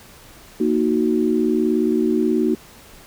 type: chord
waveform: sine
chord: D# minor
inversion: second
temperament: equal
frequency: 233.1 / 311.1 / 370 Hz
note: A#3 / D#4 / F#4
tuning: 0 / 0 / 0 cents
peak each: -20 dBFS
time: 0.6-2.55 s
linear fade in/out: 5 ms
effects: pink hiss -45 dBFS RMS until 3.06 s